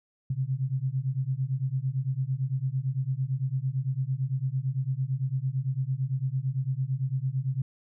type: beating tone pair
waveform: sine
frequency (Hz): 127.7 / 136.6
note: C3 / C#3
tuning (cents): -42 / -25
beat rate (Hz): 8.9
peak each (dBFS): -29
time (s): 0.3-7.62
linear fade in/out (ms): 5
effects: none